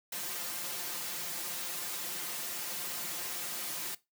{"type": "noise with comb filter", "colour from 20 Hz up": "white", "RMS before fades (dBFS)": -38, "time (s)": [0.12, 3.95], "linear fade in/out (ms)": 5, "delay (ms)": 5.7, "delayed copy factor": 1, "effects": ["noise-tail reverb RT60 0.2 s tail -18 dB re dry", "high-pass 150 Hz 12 dB/octave"]}